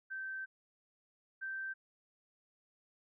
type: tone pair in turn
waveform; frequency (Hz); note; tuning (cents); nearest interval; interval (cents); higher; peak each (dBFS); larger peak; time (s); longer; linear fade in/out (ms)
sine; 1552 / 1559.8; G6 / G6; -18 / -9; unison; 9; second; -39 / -38; second; 0.1-0.46 / 1.41-1.74; first; 20
effects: none